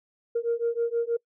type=beating tone pair; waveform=sine; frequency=464.2 / 470.5 Hz; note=A#4 / A#4; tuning=-7 / +16 cents; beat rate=6.3 Hz; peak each=-26 dBFS; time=0.35-1.17 s; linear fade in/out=10 ms; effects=noise-tail reverb RT60 0.1 s tail -26 dB re dry + tanh soft clip ceiling -18 dBFS